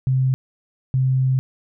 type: tone pair in turn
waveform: sine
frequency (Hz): 130.81 / 130.81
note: C3 / C3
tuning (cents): 0 / 0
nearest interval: unison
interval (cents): 0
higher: neither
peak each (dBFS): -15 / -15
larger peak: neither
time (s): 0.07-0.34 / 0.94-1.39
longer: second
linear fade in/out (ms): 0
effects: none